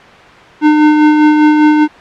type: tone with tremolo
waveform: square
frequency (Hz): 302.9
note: D#4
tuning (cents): -46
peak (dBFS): -4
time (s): 0.61-1.88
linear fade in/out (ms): 50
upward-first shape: sine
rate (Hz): 5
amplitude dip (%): 35
effects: white hiss -35 dBFS RMS until 2 s + low-pass 2000 Hz 12 dB/octave